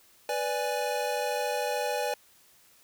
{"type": "chord", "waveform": "square", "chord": "G# diminished", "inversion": "first", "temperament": "equal", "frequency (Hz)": [493.9, 587.3, 830.6], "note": ["B4", "D5", "G#5"], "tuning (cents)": [0, 0, 0], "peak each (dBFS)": -33, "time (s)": [0.29, 2.14], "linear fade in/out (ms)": 2, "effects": ["white hiss -60 dBFS RMS until 2.83 s"]}